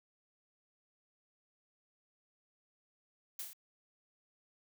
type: noise with echo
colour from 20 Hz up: blue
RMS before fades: -41 dBFS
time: 3.39-3.42 s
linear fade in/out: 2 ms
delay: 28 ms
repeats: 4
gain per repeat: -3 dB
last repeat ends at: 3.532 s
effects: none